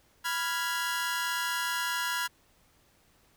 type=chord; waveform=sawtooth; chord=F diminished; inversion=second; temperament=equal; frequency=987.8 / 1396.9 / 1661.2 Hz; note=Cb6 / F6 / Ab6; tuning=0 / 0 / 0 cents; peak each=-30 dBFS; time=0.24-2.28 s; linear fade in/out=20 ms; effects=pink hiss -65 dBFS RMS until 3.36 s